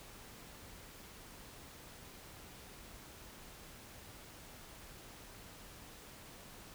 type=silence; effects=pink hiss -54 dBFS RMS until 6.74 s